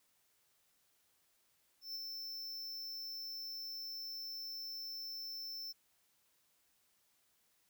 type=tone with ADSR envelope; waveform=square; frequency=5330 Hz; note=E8; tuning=18 cents sharp; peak=-40 dBFS; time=1.81-5.73 s; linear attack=140 ms; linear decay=21 ms; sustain=-3 dB; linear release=21 ms; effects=white hiss -75 dBFS RMS until 7.69 s